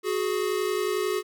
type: tone pair together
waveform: square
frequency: 368.9 / 420 Hz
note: F#4 / G#4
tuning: -5 / +19 cents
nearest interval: major second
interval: 224 cents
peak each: -28 dBFS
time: 0.03-1.23 s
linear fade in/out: 50 ms
effects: none